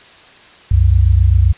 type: tone pair together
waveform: sine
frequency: 64.84 / 92.5 Hz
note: C2 / F#2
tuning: -15 / 0 cents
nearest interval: tritone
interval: 615 cents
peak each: -10 dBFS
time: 0.71-1.53 s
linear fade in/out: 5 ms
effects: white hiss -42 dBFS RMS until 1.57 s + resampled to 8000 Hz